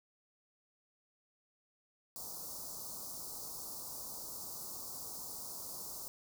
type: band-stop noise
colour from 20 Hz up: white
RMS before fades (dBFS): -45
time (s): 2.16-6.08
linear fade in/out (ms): 0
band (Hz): 1200 to 4500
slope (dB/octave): 48
effects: none